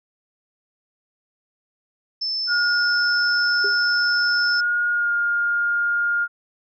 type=tone; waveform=sine; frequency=5274 Hz; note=E8; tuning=in tune; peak=-22 dBFS; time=2.21-4.61 s; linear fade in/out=10 ms
type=tone with pitch glide; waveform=sine; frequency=1433 to 1414.1 Hz; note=F6 to F6; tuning=+44 to +21 cents; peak=-18 dBFS; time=2.47-6.28 s; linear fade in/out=50 ms; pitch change=-23 cents; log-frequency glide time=4.91-5.12 s
type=tone with exponential decay; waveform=sine; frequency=404.6 Hz; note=G#4; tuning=45 cents flat; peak=-23 dBFS; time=3.64-3.8 s; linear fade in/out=5 ms; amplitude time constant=34 ms
effects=none